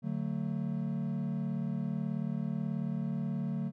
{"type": "chord", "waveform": "triangle", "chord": "D major", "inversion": "none", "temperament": "equal with one note detuned", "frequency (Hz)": [146.83, 185, 223.6], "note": ["D3", "F#3", "A3"], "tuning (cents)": [0, 0, 28], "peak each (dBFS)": -34, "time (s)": [0.02, 3.72], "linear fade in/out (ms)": 50, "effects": []}